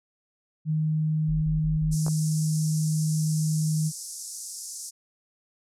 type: tone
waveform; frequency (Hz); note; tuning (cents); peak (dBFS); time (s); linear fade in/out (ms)
sine; 155.56; D#3; 0; -22; 0.65-3.92; 50
type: tone bursts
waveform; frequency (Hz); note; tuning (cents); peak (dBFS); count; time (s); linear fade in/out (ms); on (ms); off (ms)
sine; 45; F#1; -47; -29; 4; 1.28-1.951; 10; 140; 37
type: band-pass noise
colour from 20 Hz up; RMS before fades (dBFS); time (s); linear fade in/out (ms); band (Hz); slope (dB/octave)
pink; -38; 1.91-4.91; 20; 5300 to 11000; 48
type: clicks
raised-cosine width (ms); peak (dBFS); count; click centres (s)
1; -21; 2; 2.065 / 2.082
effects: none